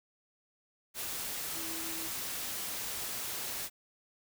sine tone in noise, 325.7 Hz, E4, 21 cents flat, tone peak -45 dBFS, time 1.53-2.1 s, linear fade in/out 50 ms, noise white, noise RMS -38 dBFS, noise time 0.94-3.7 s, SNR -10 dB, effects none

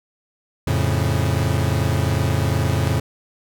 40% pulse chord, F augmented, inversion none, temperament equal, 87.31 / 110 / 138.59 Hz, F2 / A2 / C#3, 0 / 0 / 0 cents, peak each -21 dBFS, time 0.67-3 s, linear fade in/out 5 ms, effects none

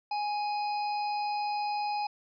harmonic tone, 830.6 Hz, G#5, in tune, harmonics 1 / 3 / 5 / 6, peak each -29 / -42 / -48 / -43 dBFS, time 0.11-2.07 s, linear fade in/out 5 ms, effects none

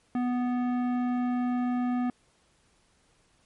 triangle tone with tanh clipping, 246.9 Hz, B3, in tune, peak -27 dBFS, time 0.15-2.1 s, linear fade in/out 2 ms, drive 18 dB, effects pink hiss -66 dBFS RMS until 3.45 s + MP3 48 kbps

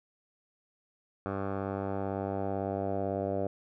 10% pulse tone with low-pass filter sweep, 98 Hz, G2, in tune, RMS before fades -33 dBFS, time 1.26-3.47 s, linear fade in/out 0 ms, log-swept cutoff 1100 to 620 Hz, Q 3.5, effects none

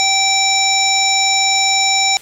harmonic tone, 776 Hz, G5, 18 cents flat, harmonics 1 / 3 / 5 / 7 / 9, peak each -18 / -18 / -18 / -18 / -18 dBFS, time 0-2.17 s, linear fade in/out 0 ms, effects white hiss -38 dBFS RMS until 2.21 s + low-pass 11000 Hz 12 dB/octave

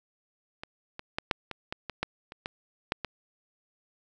clicks, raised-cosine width 0.3 ms, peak -22 / -22 / -13 / -8 / -20 / -17 / -19 / -12 / -26 / -17 / -10 / -16 dBFS, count 12, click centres 0.635 / 0.994 / 1.185 / 1.312 / 1.513 / 1.725 / 1.897 / 2.03 / 2.321 / 2.459 / 2.921 / 3.047 s, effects none

